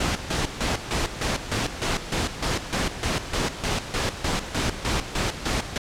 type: noise with tremolo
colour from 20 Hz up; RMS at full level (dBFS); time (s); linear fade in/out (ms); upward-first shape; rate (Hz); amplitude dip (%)
pink; -24; 0-5.78; 5; square; 3.3; 70
effects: low-pass 7000 Hz 12 dB/octave